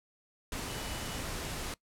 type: tone in noise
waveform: sine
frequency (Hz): 2960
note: F#7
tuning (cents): 0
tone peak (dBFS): -49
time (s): 0.69-1.2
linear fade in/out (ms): 2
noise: pink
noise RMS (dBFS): -38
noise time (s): 0.52-1.74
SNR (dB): -14
effects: noise-tail reverb RT60 0.1 s tail -21 dB re dry + low-pass 12000 Hz 12 dB/octave